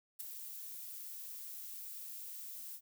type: noise with ADSR envelope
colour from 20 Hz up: violet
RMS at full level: -40 dBFS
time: 0.19-2.81 s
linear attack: 15 ms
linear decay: 10 ms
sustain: -7 dB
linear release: 61 ms
effects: none